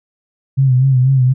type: tone with vibrato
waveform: sine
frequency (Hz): 130.81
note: C3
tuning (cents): 0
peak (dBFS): -8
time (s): 0.57-1.34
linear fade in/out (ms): 20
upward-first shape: sine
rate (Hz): 4.1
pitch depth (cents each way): 69
effects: none